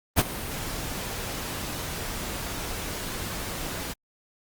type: noise with ADSR envelope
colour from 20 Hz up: pink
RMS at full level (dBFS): -17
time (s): 0.16-3.94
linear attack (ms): 33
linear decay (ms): 29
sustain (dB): -16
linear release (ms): 21
effects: Opus 32 kbps